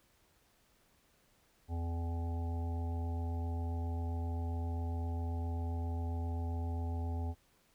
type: harmonic tone with a mistuned harmonic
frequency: 84.5 Hz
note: E2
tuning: 43 cents sharp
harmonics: 1 / 3 / 5 / 7 / 9 / 10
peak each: -34 / -45 / -51 / -55 / -50 / -53 dBFS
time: 1.68-7.35 s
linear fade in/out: 50 ms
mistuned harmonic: 1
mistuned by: -52 cents
effects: pink hiss -70 dBFS RMS until 7.74 s